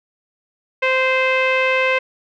sawtooth tone with low-pass filter, 520 Hz, C5, 11 cents flat, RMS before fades -17 dBFS, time 0.82-1.99 s, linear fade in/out 10 ms, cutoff 2400 Hz, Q 5.4, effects none

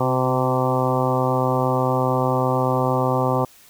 harmonic tone with a mistuned harmonic, 128.8 Hz, C3, 27 cents flat, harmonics 1 / 2 / 3 / 4 / 5 / 6 / 7 / 8 / 9, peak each -23 / -26 / -27 / -24 / -28 / -27 / -27 / -29 / -28 dBFS, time 0-3.45 s, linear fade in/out 5 ms, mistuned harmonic 3, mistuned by -22 cents, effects white hiss -50 dBFS RMS until 3.69 s

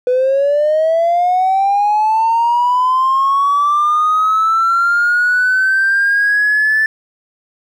triangle linear sweep, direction up, 493.9 to 1760 Hz, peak -7 dBFS, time 0.07-6.86 s, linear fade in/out 2 ms, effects tanh soft clip ceiling -7 dBFS

